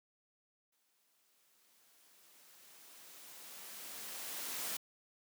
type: noise with exponential growth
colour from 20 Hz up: white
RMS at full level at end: -39 dBFS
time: 0.72-4.77 s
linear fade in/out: 5 ms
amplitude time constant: 880 ms
effects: high-pass 200 Hz 12 dB/octave